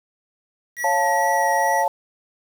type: tone with vibrato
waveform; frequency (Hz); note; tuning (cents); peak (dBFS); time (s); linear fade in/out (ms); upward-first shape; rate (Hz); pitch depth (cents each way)
square; 1921; B6; -48; -25; 0.76-1.85; 50; triangle; 2.3; 16
type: chord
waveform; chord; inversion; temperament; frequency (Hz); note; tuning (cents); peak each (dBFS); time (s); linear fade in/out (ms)
sine; Db augmented; none; equal; 554.4 / 698.5 / 880; Db5 / F5 / A5; 0 / 0 / 0; -24 / -23 / -19; 0.84-1.88; 2
effects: 7-bit